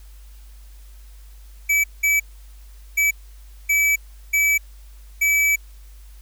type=tone bursts at uneven times; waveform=square; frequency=2298 Hz; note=D7; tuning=38 cents flat; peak=-16 dBFS; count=6; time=1.69-1.84 / 2.03-2.2 / 2.97-3.11 / 3.69-3.96 / 4.33-4.58 / 5.21-5.56 s; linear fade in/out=10 ms; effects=added 50 Hz sine -40 dBFS peak until 6.21 s + white hiss -55 dBFS RMS until 6.21 s